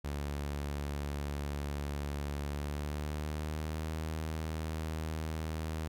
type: tone with pitch glide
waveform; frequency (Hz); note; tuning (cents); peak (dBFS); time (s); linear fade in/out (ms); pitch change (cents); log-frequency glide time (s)
sawtooth; 72 to 78.97; D2 to D#2; -34 to +26; -31; 0.04-5.88; 10; +160; 2.48-3.91
effects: none